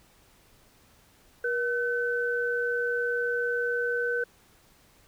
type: tone pair together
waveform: sine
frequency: 478.5 / 1519 Hz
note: A#4 / F#6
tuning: +45 / +45 cents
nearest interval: octave + minor sixth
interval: 2000 cents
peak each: -28 dBFS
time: 1.44-4.24 s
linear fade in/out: 5 ms
effects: pink hiss -60 dBFS RMS until 5.07 s